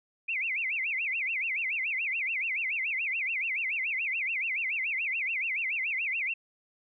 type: tone with vibrato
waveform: sine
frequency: 2362 Hz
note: D7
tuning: 9 cents sharp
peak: -28 dBFS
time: 0.28-6.34 s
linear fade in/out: 10 ms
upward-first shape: sine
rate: 7 Hz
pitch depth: 270 cents each way
effects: none